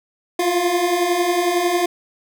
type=beating tone pair; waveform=25% pulse; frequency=342.8 / 353.8 Hz; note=F4 / F4; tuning=-32 / +23 cents; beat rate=11 Hz; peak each=-19 / -14 dBFS; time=0.39-1.86 s; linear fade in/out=5 ms; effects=none